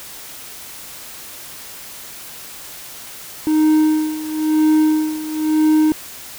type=tone with tremolo; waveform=triangle; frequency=310 Hz; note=D#4; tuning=6 cents flat; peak=-8 dBFS; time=3.47-5.92 s; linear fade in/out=0 ms; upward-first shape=sine; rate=0.99 Hz; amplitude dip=80%; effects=white hiss -35 dBFS RMS until 6.38 s